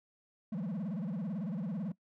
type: tone with vibrato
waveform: triangle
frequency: 189.4 Hz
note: F#3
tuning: 41 cents sharp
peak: -32 dBFS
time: 0.52-1.92 s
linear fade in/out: 5 ms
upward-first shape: sine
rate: 18 Hz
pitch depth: 300 cents each way
effects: noise-tail reverb RT60 0.1 s tail -20 dB re dry